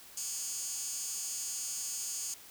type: tone with high-pass filter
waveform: 15% pulse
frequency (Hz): 286.8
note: D4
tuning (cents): -41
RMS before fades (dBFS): -38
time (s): 0.17-2.34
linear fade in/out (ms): 2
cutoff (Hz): 6800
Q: 3
effects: white hiss -53 dBFS RMS until 2.5 s